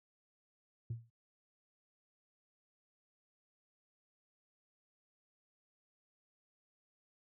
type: tone with exponential decay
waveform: sine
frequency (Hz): 115.7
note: A#2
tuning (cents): -13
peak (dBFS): -32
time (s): 0.9-1.1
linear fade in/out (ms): 5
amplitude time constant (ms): 42
effects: tanh soft clip ceiling -33 dBFS + high-pass 60 Hz 12 dB/octave